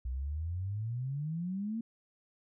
sine exponential sweep, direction up, 60.3 to 233.1 Hz, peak -33 dBFS, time 0.05-1.81 s, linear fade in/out 5 ms, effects none

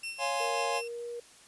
sawtooth tone with tremolo, 2700 Hz, E7, 41 cents sharp, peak -31 dBFS, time 0.03-0.88 s, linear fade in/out 5 ms, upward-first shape sine, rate 5.7 Hz, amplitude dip 65%
square chord, Db major seventh, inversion none, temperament equal, 554.4 / 698.5 / 830.6 / 1046.5 Hz, Db5 / F5 / Ab5 / C6, 0 / 0 / 0 / 0 cents, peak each -36 dBFS, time 0.18-0.82 s, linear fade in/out 50 ms
sine tone with pitch glide, 466.2 to 475.4 Hz, A#4 to A#4, 0 to +34 cents, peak -36 dBFS, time 0.4-1.2 s, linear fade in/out 5 ms, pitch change +34 cents, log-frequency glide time 0.68-1.04 s
effects white hiss -56 dBFS RMS until 1.47 s + resampled to 24000 Hz

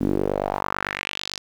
sawtooth tone with band-pass filter sweep, 49 Hz, G1, in tune, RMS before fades -26 dBFS, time 0-1.39 s, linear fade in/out 20 ms, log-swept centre 250 to 5300 Hz, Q 2.9, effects 8-bit

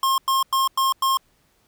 square tone bursts, 1070 Hz, C6, 38 cents sharp, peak -18 dBFS, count 5, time 0.03-1.172 s, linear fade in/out 2 ms, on 150 ms, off 98 ms, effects pink hiss -63 dBFS RMS until 1.67 s

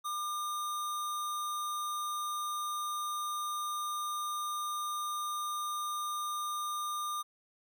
sine tone with sample-and-hold, 1200 Hz, D6, 37 cents sharp, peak -33 dBFS, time 0.04-7.23 s, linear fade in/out 20 ms, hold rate 4900 Hz, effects none

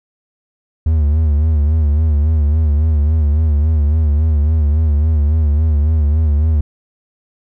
triangle tone with vibrato, 76.2 Hz, D#2, 36 cents flat, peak -8 dBFS, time 0.86-6.61 s, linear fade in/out 5 ms, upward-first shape sine, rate 3.6 Hz, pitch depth 91 cents each way, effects none

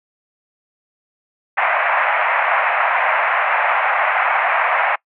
pink band-pass noise, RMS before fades -17 dBFS, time 1.57-4.96 s, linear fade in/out 10 ms, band 640 to 2400 Hz, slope 48 dB/octave, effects noise-tail reverb RT60 0.1 s tail -24 dB re dry

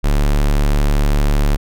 square tone, 36.29 Hz, D1, 20 cents flat, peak -12 dBFS, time 0.03-1.57 s, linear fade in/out 20 ms, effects none

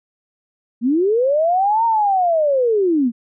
sine linear two-way sweep, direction up then down, 220 to 932.3 to 220 Hz, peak -13 dBFS, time 0.81-3.12 s, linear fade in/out 50 ms, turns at 1.85 s, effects none

